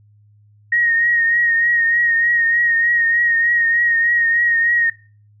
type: tone with vibrato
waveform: sine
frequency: 1871 Hz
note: A#6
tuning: 6 cents sharp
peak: -13 dBFS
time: 0.72-4.9 s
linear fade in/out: 5 ms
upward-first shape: triangle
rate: 3.3 Hz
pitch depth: 40 cents each way
effects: noise-tail reverb RT60 0.4 s tail -20 dB re dry + added 104 Hz sine -48 dBFS peak until 5.4 s